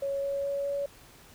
sine tone with pitch steps, 554.4 / 557.6 / 560.8 / 564.1 Hz, C#5 / C#5 / C#5 / C#5, 0 / +10 / +20 / +30 cents, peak -28 dBFS, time 0.02-0.86 s, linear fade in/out 5 ms, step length 210 ms, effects pink hiss -54 dBFS RMS until 1.34 s

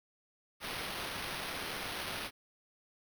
white noise with sample-and-hold, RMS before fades -40 dBFS, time 0.6-2.31 s, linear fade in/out 50 ms, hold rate 7350 Hz, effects none

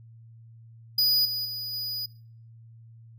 square tone with level steps, 4940 Hz, D#8, 13 cents flat, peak -20 / -28 / -32 / -30 dBFS, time 0.98-2.06 s, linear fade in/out 5 ms, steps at 1.25 / 1.45 / 1.73 s, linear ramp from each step 5 ms, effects noise-tail reverb RT60 0.5 s tail -22 dB re dry + added 114 Hz sine -47 dBFS peak until 3.18 s

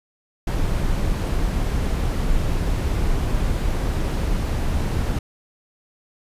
brown noise, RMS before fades -21 dBFS, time 0.47-5.19 s, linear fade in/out 5 ms, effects resampled to 32000 Hz

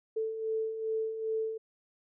sine beating tone pair, 440 / 442.5 Hz, A4 / A4, 0 / +10 cents, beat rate 2.5 Hz, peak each -39 / -31 dBFS, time 0.16-1.58 s, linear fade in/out 10 ms, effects none

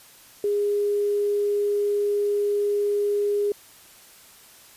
sine tone with quantisation, 410 Hz, G#4, 22 cents flat, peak -20 dBFS, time 0.44-3.52 s, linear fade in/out 2 ms, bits 8, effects white hiss -50 dBFS RMS until 4.76 s + resampled to 32000 Hz

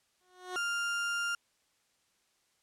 15% pulse tone with exponential growth, 364.9 Hz, F#4, 24 cents flat, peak -28 dBFS, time 0.21-0.56 s, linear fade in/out 0 ms, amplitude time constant 75 ms
35% pulse tone, 1399 Hz, F6, 3 cents sharp, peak -29 dBFS, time 0.56-1.35 s, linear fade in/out 2 ms
effects white hiss -73 dBFS RMS until 2.62 s + low-pass 9000 Hz 12 dB/octave

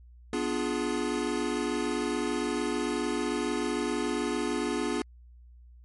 square chord, B diminished seventh, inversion none, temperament equal with one note detuned, 246.9 / 293.7 / 349.2 / 420.1 Hz, B3 / D4 / F4 / Ab4, 0 / 0 / 0 / +20 cents, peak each -34 dBFS, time 0.33-5.02 s, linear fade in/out 2 ms, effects added 60 Hz sine -49 dBFS peak until 5.84 s + MP3 48 kbps

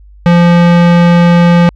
square tone, 172.8 Hz, F3, 18 cents flat, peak -4 dBFS, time 0.26-1.69 s, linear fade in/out 0 ms, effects added 50 Hz sine -34 dBFS peak until 1.75 s + low-pass 3000 Hz 12 dB/octave

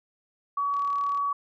sine tone, 1133 Hz, C#6, 37 cents sharp, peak -24 dBFS, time 0.57-1.33 s, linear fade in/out 5 ms
click train, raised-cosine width 0.2 ms, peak -31 dBFS, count 17, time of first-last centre 0.74-1.175 s, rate 36.8 Hz
effects none

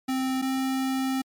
square tone pair in turn, 261.6 / 264 Hz, C4 / C4, 0 / +16 cents, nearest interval unison, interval 16 cents, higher second, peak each -25 dBFS, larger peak neither, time 0.08-0.42 / 0.42-1.22 s, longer second, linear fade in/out 10 ms, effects MP3 96 kbps

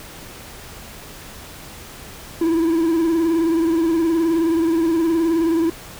triangle tone with vibrato, 329.6 Hz, E4, in tune, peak -13 dBFS, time 2.41-5.7 s, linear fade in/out 5 ms, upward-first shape sine, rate 19 Hz, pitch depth 54 cents each way, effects pink hiss -38 dBFS RMS until 5.99 s

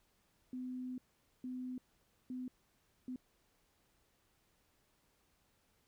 sine tone bursts at uneven times, 253.4 Hz, B3, 45 cents sharp, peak -40 dBFS, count 4, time 0.53-0.98 / 1.44-1.78 / 2.3-2.48 / 3.08-3.16 s, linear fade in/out 2 ms, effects pink hiss -75 dBFS RMS until 5.87 s

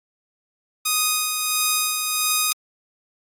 5% pulse tone with tremolo, 1244.5 Hz, D#6, in tune, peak -6 dBFS, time 0.85-2.53 s, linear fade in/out 10 ms, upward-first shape sine, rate 1.5 Hz, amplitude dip 40%, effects AAC 64 kbps

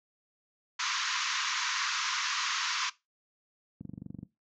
pink band-pass noise, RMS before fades -32 dBFS, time 0.79-2.9 s, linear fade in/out 10 ms, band 970 to 6800 Hz, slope 96 dB/octave
click train, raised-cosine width 5 ms, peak -22 dBFS, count 11, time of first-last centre 3.81-4.23 s, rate 23.8 Hz
effects noise-tail reverb RT60 0.2 s tail -18 dB re dry + high-pass 200 Hz 12 dB/octave

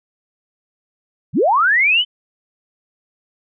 sine linear sweep, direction up, 96.5 to 3100 Hz, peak -11 dBFS, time 1.33-2.05 s, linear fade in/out 50 ms, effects none

